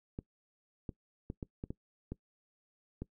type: clicks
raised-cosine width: 3 ms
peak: -26 dBFS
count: 8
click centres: 0.189 / 0.892 / 1.301 / 1.428 / 1.639 / 1.705 / 2.12 / 3.02 s
effects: noise-tail reverb RT60 0.1 s tail -21 dB re dry